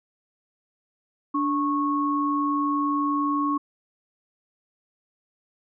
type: tone pair together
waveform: sine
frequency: 291.4 / 1100 Hz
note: D4 / C#6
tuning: -13 / -14 cents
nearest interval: octave + major seventh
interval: 2299 cents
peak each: -24 dBFS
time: 1.34-3.58 s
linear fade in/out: 10 ms
effects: none